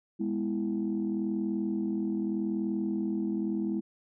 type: chord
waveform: sine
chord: E major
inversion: first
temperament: equal with one note detuned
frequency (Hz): 206.1 / 246.9 / 329.6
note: G#3 / B3 / E4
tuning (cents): -13 / 0 / 0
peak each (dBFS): -30 / -35 / -31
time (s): 0.19-3.81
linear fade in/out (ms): 20
effects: tanh soft clip ceiling -21 dBFS